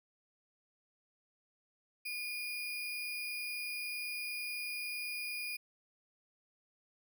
sine tone with sample-and-hold, 2431 Hz, D#7, 41 cents flat, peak -37 dBFS, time 2.05-5.57 s, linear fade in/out 10 ms, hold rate 7350 Hz, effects none

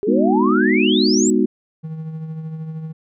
sine exponential sweep, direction up, 392 to 7902 Hz, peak -19 dBFS, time 0.03-1.3 s, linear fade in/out 0 ms
sine chord, G# minor seventh, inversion none, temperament equal, 207.7 / 246.9 / 311.1 / 370 Hz, G#3 / B3 / D#4 / F#4, 0 / 0 / 0 / 0 cents, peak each -19 / -18 / -19 / -19 dBFS, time 0.07-1.46 s, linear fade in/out 10 ms
triangle tone with tremolo, 158.9 Hz, D#3, 37 cents sharp, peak -22 dBFS, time 1.83-2.93 s, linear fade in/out 20 ms, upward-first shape triangle, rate 13 Hz, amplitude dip 50%
effects none

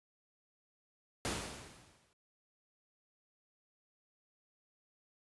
pink noise with exponential decay, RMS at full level -34 dBFS, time 1.25-2.13 s, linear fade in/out 0 ms, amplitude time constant 190 ms, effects high-pass 60 Hz 12 dB/octave + resampled to 24000 Hz

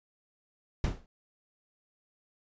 brown noise with exponential decay, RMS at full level -23 dBFS, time 0.84-1.06 s, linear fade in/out 2 ms, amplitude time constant 46 ms, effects resampled to 16000 Hz

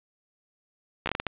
slowing click train, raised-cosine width 0.3 ms, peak -11 dBFS, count 7, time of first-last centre 1.06-1.267 s, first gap 13 ms, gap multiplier 1.39, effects resampled to 8000 Hz + 8-bit

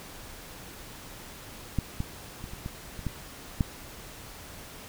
clicks, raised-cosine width 5 ms, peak -13 / -17 / -26 / -27 / -22 / -27 / -17 / -11 dBFS, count 8, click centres 1.787 / 2.004 / 2.441 / 2.535 / 2.661 / 2.992 / 3.067 / 3.608 s, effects pink hiss -45 dBFS RMS until 4.88 s

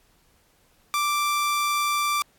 sawtooth tone, 1174.7 Hz, D6, in tune, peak -18 dBFS, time 0.94-2.22 s, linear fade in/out 0 ms, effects pink hiss -62 dBFS RMS until 2.38 s + AAC 64 kbps

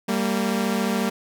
sawtooth tone pair together, 196 / 230.1 Hz, G3 / A#3, 0 / -22 cents, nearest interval minor third, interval 278 cents, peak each -20 dBFS, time 0.08-1.1 s, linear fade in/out 10 ms, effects none

